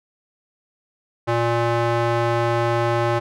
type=tone with band-pass filter; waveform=square; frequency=117.7 Hz; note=A#2; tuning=17 cents sharp; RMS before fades=-20 dBFS; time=1.27-3.2 s; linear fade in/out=20 ms; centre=810 Hz; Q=0.77; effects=none